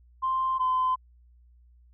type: tone pair in turn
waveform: sine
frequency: 1046.5 / 1025.6 Hz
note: C6 / C6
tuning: 0 / -35 cents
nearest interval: unison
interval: 35 cents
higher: first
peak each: -23 / -21 dBFS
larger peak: second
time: 0.22-0.59 / 0.59-0.96 s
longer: neither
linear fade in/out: 20 ms
effects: tanh soft clip ceiling -18 dBFS + added 60 Hz sine -54 dBFS peak until 1.93 s